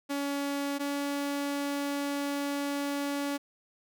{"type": "tone pair in turn", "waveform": "sawtooth", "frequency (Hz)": [282.2, 283.8], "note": ["C#4", "C#4"], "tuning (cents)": [31, 41], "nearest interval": "unison", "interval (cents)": 10, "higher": "second", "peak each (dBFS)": -26, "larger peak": "neither", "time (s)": [[0.09, 0.79], [0.79, 3.38]], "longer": "second", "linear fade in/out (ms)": 20, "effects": []}